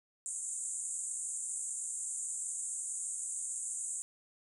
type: band-pass noise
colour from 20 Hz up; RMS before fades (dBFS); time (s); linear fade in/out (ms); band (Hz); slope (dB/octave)
pink; -39; 0.26-4.02; 0; 7000 to 9400; 96
effects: none